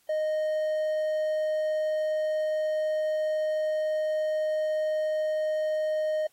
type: tone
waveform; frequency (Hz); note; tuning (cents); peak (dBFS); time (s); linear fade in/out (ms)
triangle; 619; D#5; -9; -23; 0.09-6.27; 5
effects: white hiss -66 dBFS RMS until 6.32 s + AAC 48 kbps